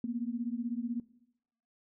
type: beating tone pair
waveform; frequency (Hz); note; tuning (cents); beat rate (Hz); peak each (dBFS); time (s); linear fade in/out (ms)
sine; 230.9 / 246.9; A#3 / B3; -16 / 0; 16; -34 / -36; 0.04-1; 2
effects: noise-tail reverb RT60 0.8 s tail -19 dB re dry